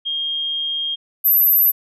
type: tone pair in turn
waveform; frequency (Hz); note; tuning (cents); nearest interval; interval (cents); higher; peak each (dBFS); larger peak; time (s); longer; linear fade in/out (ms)
sine; 3228 / 12158; G#7 / F#9; -50 / +46; octave + major seventh; 2296; second; -20 / -11; second; 0.05-0.96 / 1.24-1.72; first; 20
effects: none